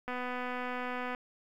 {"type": "click train", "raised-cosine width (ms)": 0.5, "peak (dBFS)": -23, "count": 267, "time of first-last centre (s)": [0.08, 1.148], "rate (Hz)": 249, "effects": ["10-bit"]}